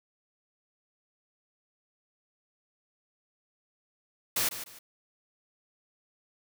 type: noise with echo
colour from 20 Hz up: white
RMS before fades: -28 dBFS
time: 4.36-4.49 s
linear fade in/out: 5 ms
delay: 150 ms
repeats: 2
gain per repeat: -11 dB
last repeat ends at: 4.79 s
effects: none